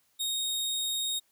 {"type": "tone", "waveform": "sawtooth", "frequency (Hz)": 3729, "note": "A#7", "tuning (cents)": 0, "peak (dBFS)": -26, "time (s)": [0.19, 1.2], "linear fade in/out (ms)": 20, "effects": ["white hiss -70 dBFS RMS until 1.31 s"]}